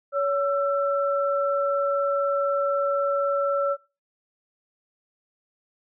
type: tone pair together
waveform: sine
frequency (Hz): 562.6 / 1338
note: C#5 / E6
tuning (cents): +26 / +25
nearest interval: octave + minor third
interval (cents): 1499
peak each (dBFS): -22 / -26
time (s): 0.12-3.77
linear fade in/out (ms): 50
effects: noise-tail reverb RT60 0.3 s tail -21 dB re dry